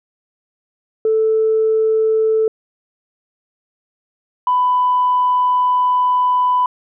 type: tone pair in turn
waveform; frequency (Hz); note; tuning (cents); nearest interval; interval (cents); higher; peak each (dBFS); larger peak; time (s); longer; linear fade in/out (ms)
sine; 440 / 996.4; A4 / B5; 0 / +15; octave + major second; 1415; second; -11; neither; 1.05-2.48 / 4.47-6.66; second; 2
effects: tanh soft clip ceiling -7 dBFS